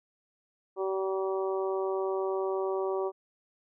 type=harmonic tone; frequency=191.4 Hz; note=G3; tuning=41 cents flat; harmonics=2 / 3 / 4 / 5 / 6; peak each=-29 / -36 / -39 / -40 / -41 dBFS; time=0.76-3.12 s; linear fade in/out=50 ms; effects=none